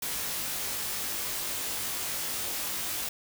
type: noise with comb filter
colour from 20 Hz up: white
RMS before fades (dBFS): -33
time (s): 0.02-3.09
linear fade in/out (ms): 5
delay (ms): 20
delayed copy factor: +1
effects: none